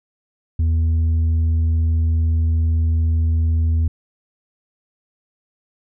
triangle tone with tanh clipping, 81.2 Hz, E2, 26 cents flat, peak -15 dBFS, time 0.59-3.88 s, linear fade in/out 5 ms, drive 8 dB, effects none

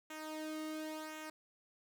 sawtooth tone with flanger, 311.1 Hz, D#4, in tune, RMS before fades -44 dBFS, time 0.1-1.3 s, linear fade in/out 5 ms, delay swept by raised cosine 0.21 to 1.21 ms, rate 0.93 Hz, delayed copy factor -0.65, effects none

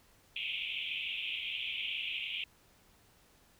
pink band-pass noise, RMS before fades -38 dBFS, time 0.36-2.44 s, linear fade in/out 2 ms, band 2300 to 3400 Hz, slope 96 dB/octave, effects pink hiss -65 dBFS RMS until 3.59 s

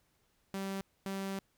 sawtooth tone bursts at uneven times, 194.4 Hz, G3, 14 cents flat, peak -32 dBFS, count 2, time 0.54-0.81 / 1.06-1.39 s, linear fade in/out 0 ms, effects pink hiss -74 dBFS RMS until 1.57 s

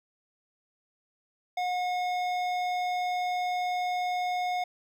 triangle tone with hard clipping, 723 Hz, F#5, 40 cents flat, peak -29 dBFS, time 1.57-4.64 s, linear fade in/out 5 ms, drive 16 dB, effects none

